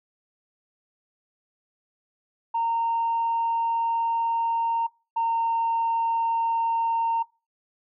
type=tone pair in turn; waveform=sine; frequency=921 / 917.1 Hz; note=A#5 / A#5; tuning=-21 / -29 cents; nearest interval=unison; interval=8 cents; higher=first; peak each=-21 / -20 dBFS; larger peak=second; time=2.54-4.87 / 5.16-7.23 s; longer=first; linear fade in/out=10 ms; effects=noise-tail reverb RT60 0.3 s tail -23 dB re dry + tanh soft clip ceiling -18 dBFS